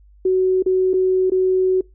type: tone with dropouts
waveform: sine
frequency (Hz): 373.2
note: F#4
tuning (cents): +15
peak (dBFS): -13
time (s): 0.25-1.81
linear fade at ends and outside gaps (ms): 5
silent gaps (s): 0.625-0.661 / 0.934-0.938 / 1.3-1.318
effects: noise-tail reverb RT60 0.2 s tail -23 dB re dry + added 50 Hz sine -46 dBFS peak until 1.94 s